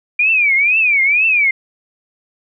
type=tone with vibrato; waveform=sine; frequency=2379 Hz; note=D7; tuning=22 cents sharp; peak=-10 dBFS; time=0.19-1.51 s; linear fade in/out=5 ms; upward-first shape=triangle; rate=2.1 Hz; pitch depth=220 cents each way; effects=none